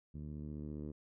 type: tone with low-pass filter sweep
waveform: 10% pulse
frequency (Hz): 74.9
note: D2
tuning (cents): +35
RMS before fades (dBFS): -44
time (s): 0.14-0.92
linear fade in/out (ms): 10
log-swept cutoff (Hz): 180 to 360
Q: 1.1
effects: none